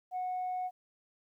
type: tone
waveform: sine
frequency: 734 Hz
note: F#5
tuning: 14 cents flat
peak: -31 dBFS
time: 0.11-0.71 s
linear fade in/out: 50 ms
effects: tanh soft clip ceiling -30 dBFS + 12-bit